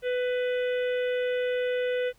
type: harmonic tone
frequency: 497.5 Hz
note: B4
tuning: 13 cents sharp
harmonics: 1 / 3 / 4 / 5 / 6 / 7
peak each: -25 / -37 / -40 / -43 / -44 / -48 dBFS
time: 0.02-2.13 s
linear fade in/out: 50 ms
effects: added 42 Hz sine -63 dBFS peak until 2.18 s + pink hiss -63 dBFS RMS until 2.18 s